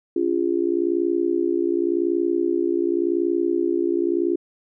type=tone with amplitude modulation; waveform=sine; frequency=344.4 Hz; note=F4; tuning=24 cents flat; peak=-14 dBFS; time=0.16-4.36 s; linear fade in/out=5 ms; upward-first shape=sine; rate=60.9 Hz; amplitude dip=100%; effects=none